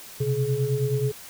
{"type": "tone cluster", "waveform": "sine", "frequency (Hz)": [125.6, 135, 424.2], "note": ["B2", "C#3", "G#4"], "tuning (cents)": [30, -45, 37], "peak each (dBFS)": -26, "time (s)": [0.2, 1.12], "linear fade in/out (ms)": 10, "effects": ["white hiss -43 dBFS RMS until 1.29 s"]}